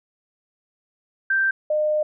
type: tone pair in turn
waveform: sine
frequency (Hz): 1568 / 608.4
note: G6 / D#5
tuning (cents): 0 / -39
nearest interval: octave + major third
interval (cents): 1639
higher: first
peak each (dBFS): -17 / -18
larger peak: first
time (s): 1.3-1.51 / 1.7-2.03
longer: second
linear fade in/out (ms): 5
effects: none